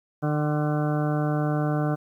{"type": "harmonic tone with a mistuned harmonic", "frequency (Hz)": 150, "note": "D3", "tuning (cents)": 37, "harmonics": [1, 2, 3, 4, 5, 7, 8, 9, 10], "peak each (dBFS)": [-24, -28, -34, -32, -33, -41, -39, -40, -40], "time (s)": [0.22, 1.96], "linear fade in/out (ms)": 20, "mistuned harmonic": 8, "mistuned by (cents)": -26, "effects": ["10-bit"]}